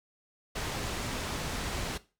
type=low-pass noise; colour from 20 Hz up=pink; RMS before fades=-35 dBFS; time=0.55-1.98 s; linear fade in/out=10 ms; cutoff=8000 Hz; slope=12 dB/octave; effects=noise-tail reverb RT60 0.3 s tail -17 dB re dry